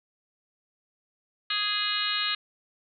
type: harmonic tone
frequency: 415.3 Hz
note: G#4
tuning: in tune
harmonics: 3 / 4 / 5 / 6 / 7 / 8 / 9 / 10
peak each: -34 / -34 / -37 / -36 / -32 / -38 / -32 / -32 dBFS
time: 1.5-2.35 s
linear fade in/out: 5 ms
effects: none